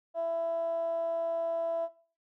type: tone with band-pass filter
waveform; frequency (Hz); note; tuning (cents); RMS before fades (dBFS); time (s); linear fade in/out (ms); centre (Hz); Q
15% pulse; 332.7; E4; +16; -31; 0.14-1.89; 50; 670; 9.1
effects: noise-tail reverb RT60 0.4 s tail -18 dB re dry